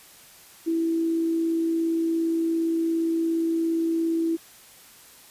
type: tone with amplitude modulation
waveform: sine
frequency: 329.6 Hz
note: E4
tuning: in tune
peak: -20 dBFS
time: 0.66-4.37 s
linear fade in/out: 20 ms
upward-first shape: sine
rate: 57.3 Hz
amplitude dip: 25%
effects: white hiss -50 dBFS RMS until 5.3 s + resampled to 32000 Hz